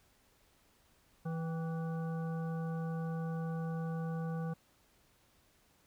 harmonic tone with a mistuned harmonic, 164.1 Hz, E3, 8 cents flat, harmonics 1 / 3 / 5 / 7 / 9, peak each -35 / -45 / -49 / -52 / -54 dBFS, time 1.25-4.54 s, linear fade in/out 10 ms, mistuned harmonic 5, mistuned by -69 cents, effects pink hiss -69 dBFS RMS until 5.86 s

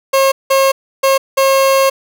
30% pulse tone bursts at uneven times, 540 Hz, C#5, 45 cents flat, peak -6 dBFS, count 4, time 0.13-0.32 / 0.5-0.72 / 1.03-1.18 / 1.37-1.9 s, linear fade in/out 10 ms, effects none

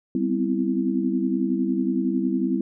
sine chord, C major seventh, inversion second, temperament equal with one note detuned, 196 / 250.7 / 261.6 / 329.6 Hz, G3 / B3 / C4 / E4, 0 / +26 / 0 / 0 cents, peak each -26 dBFS, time 0.15-2.61 s, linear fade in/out 2 ms, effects none

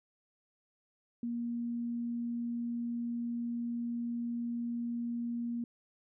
sine tone, 236.5 Hz, A#3, 25 cents sharp, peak -33 dBFS, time 1.23-5.64 s, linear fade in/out 2 ms, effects none

